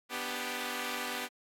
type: chord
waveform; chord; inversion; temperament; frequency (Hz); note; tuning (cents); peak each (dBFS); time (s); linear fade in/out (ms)
5% pulse; G major; first; equal; 246.9 / 293.7 / 392; B3 / D4 / G4; 0 / 0 / 0; -26 / -31 / -28; 0.09-1.29; 50
effects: AAC 64 kbps